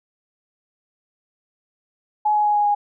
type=tone with pitch steps; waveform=sine; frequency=845 / 839.6 / 834.3 / 829 / 823.8 Hz; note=G#5 / G#5 / G#5 / G#5 / G#5; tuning=+30 / +19 / +8 / -3 / -14 cents; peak=-15 dBFS; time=2.25-2.75 s; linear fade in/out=10 ms; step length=100 ms; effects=none